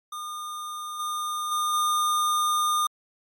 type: tone with level steps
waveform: square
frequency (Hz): 1215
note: D#6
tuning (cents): -42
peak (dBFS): -33 / -28 / -24 / -22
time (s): 0.12-2.87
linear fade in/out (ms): 5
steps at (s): 0.99 / 1.51 / 1.73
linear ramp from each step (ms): 10
effects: MP3 64 kbps